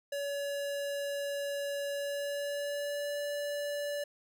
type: tone with pitch glide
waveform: square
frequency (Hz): 567 to 579.6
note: C#5 to D5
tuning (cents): +39 to -23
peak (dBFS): -34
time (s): 0.12-4.04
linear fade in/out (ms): 5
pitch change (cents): +38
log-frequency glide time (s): 1.92-3.19
effects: none